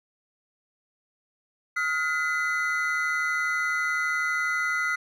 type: tone cluster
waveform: triangle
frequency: 1274 / 1426 / 2021 Hz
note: D#6 / F6 / B6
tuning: +41 / +36 / +39 cents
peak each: -32 / -26 / -25 dBFS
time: 1.76-4.96 s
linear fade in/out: 10 ms
effects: none